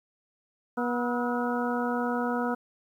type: harmonic tone with a mistuned harmonic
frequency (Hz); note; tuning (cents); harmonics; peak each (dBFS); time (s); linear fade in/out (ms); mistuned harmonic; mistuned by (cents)
242.5; B3; -31; 1 / 2 / 3 / 4 / 5 / 6; -29 / -32 / -34 / -35 / -36 / -37; 0.77-2.55; 10; 5; +92
effects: 10-bit